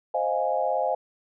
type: chord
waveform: sine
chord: F minor seventh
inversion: second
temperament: equal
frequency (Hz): 523.3 / 622.3 / 698.5 / 830.6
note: C5 / Eb5 / F5 / Ab5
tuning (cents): 0 / 0 / 0 / 0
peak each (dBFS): -28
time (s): 0.14-0.95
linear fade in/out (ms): 5
effects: none